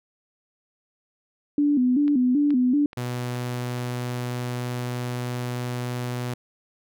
sine tone with vibrato, 270 Hz, C#4, 45 cents flat, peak -17 dBFS, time 1.58-2.86 s, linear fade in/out 2 ms, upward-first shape square, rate 2.6 Hz, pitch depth 130 cents each way
click train, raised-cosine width 0.3 ms, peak -25 dBFS, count 5, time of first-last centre 2.08-3.782 s, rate 2.35 Hz
sawtooth tone, 123.2 Hz, B2, 4 cents flat, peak -23 dBFS, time 2.97-6.34 s, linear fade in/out 5 ms
effects none

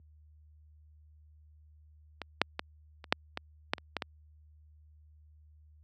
clicks, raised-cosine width 0.3 ms, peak -21 / -6 / -16 / -29 / -6 / -18 / -10 / -28 / -15 / -17 dBFS, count 10, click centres 2.217 / 2.416 / 2.594 / 3.042 / 3.125 / 3.374 / 3.735 / 3.782 / 3.967 / 4.022 s, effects added 76 Hz sine -44 dBFS peak until 5.83 s + high-pass 150 Hz 12 dB/octave

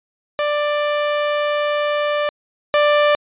sawtooth tone pair in turn, 590 / 590 Hz, D5 / D5, +8 / +8 cents, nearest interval unison, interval 0 cents, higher neither, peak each -13 / -8 dBFS, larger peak second, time 0.39-2.29 / 2.74-3.15 s, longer first, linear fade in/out 0 ms, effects resampled to 8000 Hz

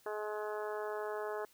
harmonic tone, 211.6 Hz, G#3, 33 cents sharp, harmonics 2 / 3 / 4 / 5 / 6 / 7 / 8, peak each -39 / -43 / -45 / -47 / -49 / -50 / -51 dBFS, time 0.06-1.45 s, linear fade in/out 2 ms, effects white hiss -66 dBFS RMS until 1.53 s

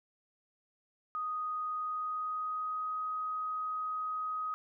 sine tone with pitch glide, 1244.5 to 1256.8 Hz, D#6 to D#6, 0 to +17 cents, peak -33 dBFS, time 1.15-4.54 s, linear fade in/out 0 ms, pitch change +17 cents, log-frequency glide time 1.73-2.97 s, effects none

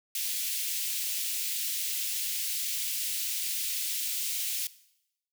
white high-pass noise, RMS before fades -32 dBFS, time 0.15-4.67 s, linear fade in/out 2 ms, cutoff 2400 Hz, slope 24 dB/octave, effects noise-tail reverb RT60 0.8 s tail -18 dB re dry

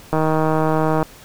click train, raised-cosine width 1 ms, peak -5 dBFS, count 142, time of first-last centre 0.13-1.028 s, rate 157 Hz, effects pink hiss -43 dBFS RMS until 1.24 s

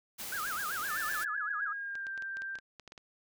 white noise, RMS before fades -41 dBFS, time 0.18-1.25 s, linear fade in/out 20 ms
sine tone with vibrato, 1417 Hz, F6, 25 cents sharp, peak -34 dBFS, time 0.32-1.73 s, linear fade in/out 5 ms, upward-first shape sine, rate 7.8 Hz, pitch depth 270 cents each way
sine tone with pitch glide, 1760 to 1577.1 Hz, A6 to G6, 0 to +10 cents, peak -36 dBFS, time 0.87-2.6 s, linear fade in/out 50 ms, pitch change -190 cents, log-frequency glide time 0.98-2.11 s
clicks, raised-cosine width 0.2 ms, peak -31 dBFS, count 12, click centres 1.954 / 2.068 / 2.177 / 2.223 / 2.37 / 2.42 / 2.555 / 2.587 / 2.797 / 2.877 / 2.921 / 2.978 s
effects none

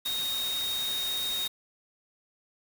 sine tone in noise, 3729 Hz, A#7, in tune, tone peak -29 dBFS, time 0.05-1.48 s, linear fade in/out 10 ms, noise white, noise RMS -37 dBFS, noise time 0.05-1.48 s, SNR +5 dB, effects none

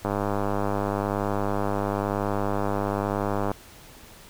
click train, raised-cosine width 1 ms, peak -12 dBFS, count 351, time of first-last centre 0.05-3.515 s, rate 101 Hz, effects pink hiss -48 dBFS RMS until 4.29 s

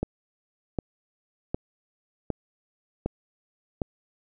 click train, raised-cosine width 2 ms, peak -13 dBFS, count 6, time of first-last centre 0.03-3.818 s, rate 1.32 Hz, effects none

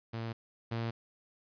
sawtooth tone pair in turn, 114.1 / 115.16 Hz, A#2 / A#2, -37 / -21 cents, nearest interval unison, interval 16 cents, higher second, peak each -32 / -29 dBFS, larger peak second, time 0.13-0.33 / 0.71-0.91 s, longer neither, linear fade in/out 10 ms, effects resampled to 11025 Hz + 11-bit

